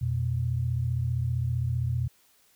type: tone pair together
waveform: sine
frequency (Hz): 86.9 / 122.24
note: F2 / B2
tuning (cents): -8 / -17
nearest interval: tritone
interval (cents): 591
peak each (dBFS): -30 / -26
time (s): 0.01-2.08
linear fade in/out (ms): 10
effects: white hiss -63 dBFS RMS until 2.55 s